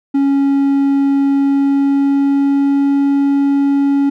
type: tone with pitch glide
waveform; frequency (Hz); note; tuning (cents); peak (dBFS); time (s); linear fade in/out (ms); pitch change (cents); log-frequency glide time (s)
triangle; 277.2 to 279.6; C#4 to C#4; 0 to +15; -8; 0.14-4.1; 10; +15; 1.31-3.02
effects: none